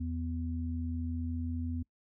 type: tone pair together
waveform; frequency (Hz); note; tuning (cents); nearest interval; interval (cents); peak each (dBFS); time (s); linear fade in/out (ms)
sine; 82.8 / 248.1; E2 / B3; +8 / +8; octave + perfect fifth; 1900; -34 / -37; 0-1.83; 10
effects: noise-tail reverb RT60 0.1 s tail -23 dB re dry